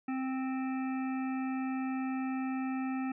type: harmonic tone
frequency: 262.1 Hz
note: C4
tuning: 3 cents sharp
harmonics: 1 / 3 / 5 / 7 / 9 / 10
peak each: -32 / -42 / -46 / -49 / -51 / -52 dBFS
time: 0.08-3.12 s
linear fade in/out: 5 ms
effects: none